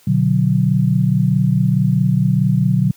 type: chord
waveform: sine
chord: B minor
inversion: none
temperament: just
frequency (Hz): 123.47 / 148.16 / 185.21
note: B2 / D3 / F#3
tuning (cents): 0 / +16 / +2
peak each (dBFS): -16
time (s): 0.07-2.91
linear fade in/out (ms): 5
effects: white hiss -51 dBFS RMS until 2.96 s + high-pass 80 Hz 12 dB/octave